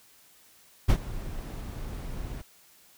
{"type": "noise with ADSR envelope", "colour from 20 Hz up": "brown", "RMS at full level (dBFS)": -18, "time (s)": [0.88, 2.42], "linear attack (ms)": 21, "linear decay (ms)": 67, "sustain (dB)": -18, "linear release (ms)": 11, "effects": ["white hiss -58 dBFS RMS until 2.97 s"]}